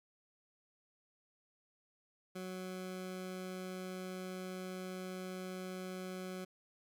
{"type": "tone", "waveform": "20% pulse", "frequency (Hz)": 185, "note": "F#3", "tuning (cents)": 0, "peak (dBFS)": -37, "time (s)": [2.35, 6.45], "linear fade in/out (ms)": 10, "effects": []}